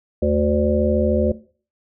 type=harmonic tone with a mistuned harmonic; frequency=73.42 Hz; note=D2; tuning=in tune; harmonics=1 / 3 / 5 / 7 / 8; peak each=-22 / -22 / -22 / -22 / -22 dBFS; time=0.22-1.32 s; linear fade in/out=5 ms; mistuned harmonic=1; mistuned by=+140 cents; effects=noise-tail reverb RT60 0.4 s tail -17 dB re dry